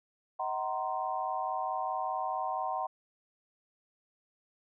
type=chord; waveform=sine; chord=C half-diminished seventh; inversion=first; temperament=just; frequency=627.9 / 753.5 / 941.9 / 1046.5 Hz; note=Eb5 / Gb5 / Bb5 / C6; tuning=+16 / +31 / +18 / 0 cents; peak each=-40 / -34 / -37 / -37 dBFS; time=0.39-2.87 s; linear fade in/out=10 ms; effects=none